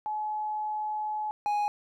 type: tone pair in turn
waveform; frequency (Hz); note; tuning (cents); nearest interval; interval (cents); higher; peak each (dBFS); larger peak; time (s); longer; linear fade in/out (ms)
sine / triangle; 852 / 829.7; G#5 / G#5; +44 / -2; unison; 46; first; -29 / -23; second; 0.06-1.31 / 1.46-1.68; first; 0
effects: none